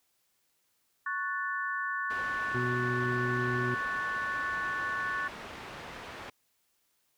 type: chord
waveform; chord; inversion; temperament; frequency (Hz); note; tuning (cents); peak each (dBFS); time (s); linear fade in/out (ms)
sine; F# minor; second; equal; 1108.7 / 1480 / 1760; C#6 / F#6 / A6; 0 / 0 / 0; -35; 1.06-5.28; 5
type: low-pass noise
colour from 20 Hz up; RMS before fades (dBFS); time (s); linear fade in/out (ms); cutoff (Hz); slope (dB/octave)
white; -44; 2.1-6.3; 5; 1900; 12
type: harmonic tone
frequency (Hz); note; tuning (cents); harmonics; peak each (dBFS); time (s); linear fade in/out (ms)
123.47; B2; 0; 1 / 2 / 3; -33 / -37 / -34; 2.54-3.75; 10
effects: white hiss -74 dBFS RMS until 7.17 s